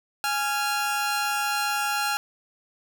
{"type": "tone pair together", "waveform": "sawtooth", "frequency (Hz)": [830.6, 1383.6], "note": ["G#5", "F6"], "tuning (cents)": [0, -17], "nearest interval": "major sixth", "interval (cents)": 883, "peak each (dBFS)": -23, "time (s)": [0.24, 2.17], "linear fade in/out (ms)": 0, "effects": []}